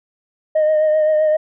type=tone with vibrato; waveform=sine; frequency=618 Hz; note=D#5; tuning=12 cents flat; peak=-10 dBFS; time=0.55-1.37 s; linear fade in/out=10 ms; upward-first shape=triangle; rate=7.7 Hz; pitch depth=30 cents each way; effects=tanh soft clip ceiling -10 dBFS